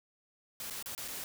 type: noise with dropouts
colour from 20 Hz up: white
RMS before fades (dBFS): -41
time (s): 0.6-1.24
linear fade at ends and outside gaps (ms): 1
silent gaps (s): 0.7-0.707 / 0.826-0.859 / 0.95-0.978 / 1.079-1.083
effects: none